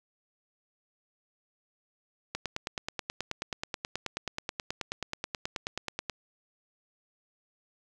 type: click train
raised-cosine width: 0.2 ms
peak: -15 dBFS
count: 36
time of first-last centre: 2.35-6.097 s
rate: 9.34 Hz
effects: none